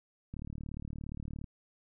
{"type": "click train", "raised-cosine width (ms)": 5, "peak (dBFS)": -29, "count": 42, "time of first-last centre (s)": [0.34, 1.442], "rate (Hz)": 37.2, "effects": []}